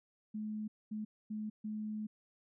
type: tone bursts at uneven times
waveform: sine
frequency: 214 Hz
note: A3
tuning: 48 cents flat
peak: -37 dBFS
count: 4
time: 0.34-0.68 / 0.91-1.05 / 1.3-1.5 / 1.64-2.07 s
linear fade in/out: 10 ms
effects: none